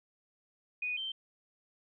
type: tone pair in turn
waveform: sine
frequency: 2477 / 3121 Hz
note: D#7 / G7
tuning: -8 / -8 cents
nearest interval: major third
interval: 400 cents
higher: second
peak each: -32 / -35 dBFS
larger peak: first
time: 0.82-0.97 / 0.97-1.12 s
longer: neither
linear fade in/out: 5 ms
effects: none